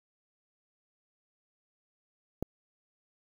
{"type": "click", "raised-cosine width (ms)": 2, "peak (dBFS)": -18, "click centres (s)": 2.426, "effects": ["8-bit"]}